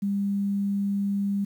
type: tone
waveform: sine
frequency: 200 Hz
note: G3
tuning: 35 cents sharp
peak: -23 dBFS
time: 0.02-1.45 s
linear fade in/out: 10 ms
effects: 9-bit